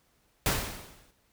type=noise with exponential decay; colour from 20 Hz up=pink; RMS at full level=-24 dBFS; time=0.46-1.11 s; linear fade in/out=1 ms; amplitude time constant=140 ms; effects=pink hiss -69 dBFS RMS until 1.32 s